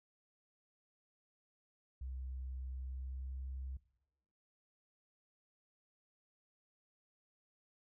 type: tone with pitch glide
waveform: sine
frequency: 64.8 to 65.89 Hz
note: C2 to C2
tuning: -16 to +13 cents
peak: -40 dBFS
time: 2.01-3.77 s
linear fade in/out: 5 ms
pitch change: +29 cents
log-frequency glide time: 2.76-3.41 s
effects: noise-tail reverb RT60 0.8 s tail -20 dB re dry + tanh soft clip ceiling -37 dBFS